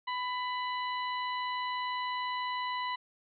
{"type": "harmonic tone with a mistuned harmonic", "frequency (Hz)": 997, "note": "B5", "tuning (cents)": 16, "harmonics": [1, 2, 3, 4], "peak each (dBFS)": [-33, -39, -43, -45], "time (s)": [0.07, 2.96], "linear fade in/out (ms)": 10, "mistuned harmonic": 3, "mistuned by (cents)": -16, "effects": []}